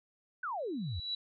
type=exponential sweep; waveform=sine; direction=down; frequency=1568 to 73.42 Hz; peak=-34 dBFS; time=0.43-1 s; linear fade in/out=5 ms
type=tone with exponential growth; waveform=sine; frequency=3928 Hz; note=B7; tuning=10 cents flat; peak=-31 dBFS; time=0.59-1.15 s; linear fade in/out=5 ms; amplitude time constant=120 ms
effects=none